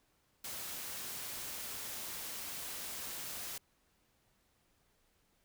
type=noise; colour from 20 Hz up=white; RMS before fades=-43 dBFS; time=0.44-3.58 s; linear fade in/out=5 ms; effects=pink hiss -74 dBFS RMS until 5.44 s